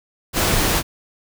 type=noise; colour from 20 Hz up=pink; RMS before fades=-18 dBFS; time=0.33-0.83 s; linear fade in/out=50 ms; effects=none